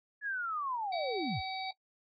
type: linear sweep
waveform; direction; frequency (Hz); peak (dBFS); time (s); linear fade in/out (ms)
sine; down; 1718 to 51.91; -33; 0.21-1.42; 50
type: harmonic tone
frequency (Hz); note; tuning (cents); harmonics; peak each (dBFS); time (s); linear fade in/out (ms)
761; F#5; +48; 1 / 3 / 5 / 6; -38 / -43 / -45 / -46; 0.92-1.71; 5
effects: noise-tail reverb RT60 0.1 s tail -19 dB re dry + AAC 32 kbps